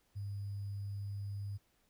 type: tone with sample-and-hold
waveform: sine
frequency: 100.4 Hz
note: G2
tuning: 42 cents sharp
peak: -38 dBFS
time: 0.15-1.58 s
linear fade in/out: 20 ms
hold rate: 4900 Hz
effects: pink hiss -74 dBFS RMS until 1.89 s